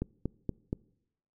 click train, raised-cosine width 3 ms, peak -18 dBFS, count 4, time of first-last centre 0.02-0.729 s, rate 4.23 Hz, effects noise-tail reverb RT60 0.8 s tail -24 dB re dry

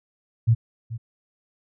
sine tone with echo, 114.3 Hz, A#2, 34 cents flat, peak -13 dBFS, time 0.47-0.55 s, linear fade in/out 20 ms, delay 430 ms, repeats 1, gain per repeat -15 dB, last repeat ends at 0.98 s, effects none

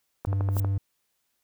click train, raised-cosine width 1 ms, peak -18 dBFS, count 6, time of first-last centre 0.25-0.647 s, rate 12.6 Hz
triangle tone, 98 Hz, G2, in tune, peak -21 dBFS, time 0.27-0.78 s, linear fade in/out 5 ms
violet noise with exponential growth, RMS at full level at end -30 dBFS, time 0.49-0.6 s, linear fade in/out 2 ms, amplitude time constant 23 ms
effects white hiss -75 dBFS RMS until 1.43 s

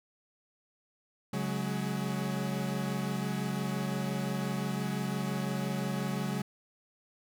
40% pulse chord, C# suspended fourth, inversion none, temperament equal with one note detuned, 138.59 / 185 / 210.8 Hz, C#3 / F#3 / G#3, 0 / 0 / +26 cents, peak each -35 / -34 / -35 dBFS, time 1.33-6.42 s, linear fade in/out 5 ms, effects none

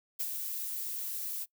violet noise with ADSR envelope, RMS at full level -32 dBFS, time 0.19-1.46 s, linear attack 13 ms, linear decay 53 ms, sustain -5 dB, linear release 33 ms, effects noise-tail reverb RT60 0.1 s tail -22 dB re dry

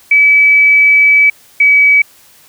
sine tone pair in turn, 2293 / 2280 Hz, D7 / C#7, -42 / +48 cents, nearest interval unison, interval 10 cents, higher first, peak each -4 dBFS, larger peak neither, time 0.11-1.3 / 1.6-2.02 s, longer first, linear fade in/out 5 ms, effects white hiss -44 dBFS RMS until 2.48 s

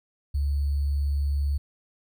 sine tone with sample-and-hold, 71.1 Hz, C#2, 45 cents sharp, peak -22 dBFS, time 0.34-1.58 s, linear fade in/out 10 ms, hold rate 4410 Hz, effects none

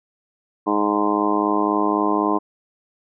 harmonic tone, 103.83 Hz, G#2, in tune, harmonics 2 / 3 / 4 / 5 / 6 / 7 / 8 / 9 / 10, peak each -28 / -21 / -25 / -33 / -29 / -28 / -29 / -27 / -23 dBFS, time 0.66-2.39 s, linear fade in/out 20 ms, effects none

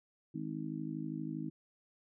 harmonic tone, 52.5 Hz, G#1, 19 cents sharp, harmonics 3 / 4 / 5 / 6, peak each -42 / -45 / -42 / -42 dBFS, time 0.34-1.5 s, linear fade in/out 10 ms, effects none

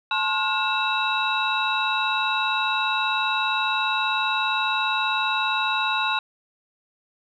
sine tone cluster, 868 / 1068 / 1433 / 2652 / 3841 Hz, A5 / C6 / F6 / E7 / B7, -24 / +35 / +44 / +10 / -49 cents, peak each -27 dBFS, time 0.11-6.19 s, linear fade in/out 2 ms, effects tanh soft clip ceiling -9 dBFS

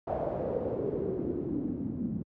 pink noise with low-pass filter sweep, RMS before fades -32 dBFS, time 0.07-2.23 s, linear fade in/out 5 ms, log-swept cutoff 690 to 210 Hz, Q 4.5, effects high-pass 100 Hz 12 dB/octave

